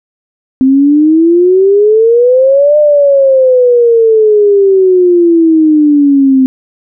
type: exponential two-way sweep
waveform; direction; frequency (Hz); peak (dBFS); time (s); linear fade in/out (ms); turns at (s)
sine; up then down; 259.1 to 603 to 259.1; -3; 0.61-6.46; 0; 2.78
effects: none